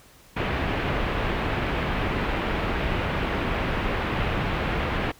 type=low-pass noise; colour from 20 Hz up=pink; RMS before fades=-26 dBFS; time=0.36-5.12 s; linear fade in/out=10 ms; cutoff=2900 Hz; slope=24 dB/octave; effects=pink hiss -53 dBFS RMS until 5.19 s